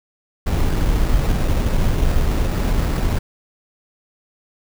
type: noise with sample-and-hold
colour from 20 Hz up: brown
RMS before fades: -17 dBFS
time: 0.46-3.19 s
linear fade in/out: 10 ms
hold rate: 3150 Hz
effects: none